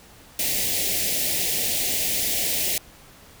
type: band-stop noise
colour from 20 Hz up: white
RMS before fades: -24 dBFS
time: 0.39-2.78 s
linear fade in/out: 2 ms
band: 760 to 1900 Hz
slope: 48 dB/octave
effects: pink hiss -49 dBFS RMS until 3.4 s